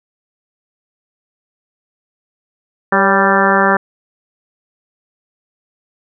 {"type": "harmonic tone with a mistuned harmonic", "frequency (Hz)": 196, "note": "G3", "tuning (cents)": 0, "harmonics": [1, 2, 3, 4, 5, 6, 7, 8, 9], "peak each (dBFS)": [-18, -18, -18, -18, -18, -18, -18, -18, -18], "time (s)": [2.92, 3.77], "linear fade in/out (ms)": 5, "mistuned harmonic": 3, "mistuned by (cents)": -44, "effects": []}